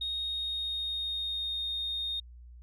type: tone with pitch glide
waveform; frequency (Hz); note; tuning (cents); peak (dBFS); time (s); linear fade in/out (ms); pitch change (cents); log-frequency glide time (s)
sine; 3726 to 3690; A#7 to A#7; -2 to -18; -30; 0.01-2.2; 5; -16; 0.23-1.66
effects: tanh soft clip ceiling -27 dBFS + added 60 Hz sine -47 dBFS peak until 2.62 s